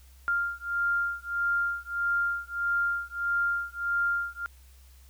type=beating tone pair; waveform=sine; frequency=1396.9 / 1398.5 Hz; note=F6 / F6; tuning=0 / +2 cents; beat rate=1.6 Hz; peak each=-29 dBFS; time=0.28-4.46 s; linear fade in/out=0 ms; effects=added 65 Hz sine -51 dBFS peak until 5.09 s + white hiss -61 dBFS RMS until 5.09 s